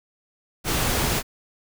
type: noise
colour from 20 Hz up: pink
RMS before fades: -23 dBFS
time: 0.64-1.23 s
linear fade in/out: 50 ms
effects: none